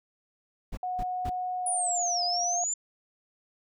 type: noise bursts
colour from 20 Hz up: brown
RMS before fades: -34 dBFS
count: 3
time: 0.72-1.299 s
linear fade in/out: 10 ms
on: 53 ms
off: 210 ms
type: tone with pitch glide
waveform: sine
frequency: 731 to 708.1 Hz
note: F#5 to F5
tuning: -21 to +24 cents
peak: -29 dBFS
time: 0.83-2.64 s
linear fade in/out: 2 ms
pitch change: -55 cents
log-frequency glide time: 1.58-2 s
type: linear two-way sweep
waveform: sine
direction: down then up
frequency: 9880 to 4869 to 7220 Hz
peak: -27 dBFS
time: 1.66-2.74 s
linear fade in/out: 5 ms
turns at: 2.24 s
effects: none